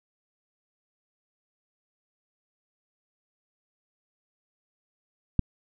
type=click; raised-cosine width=5 ms; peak=-8 dBFS; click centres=5.393 s; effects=none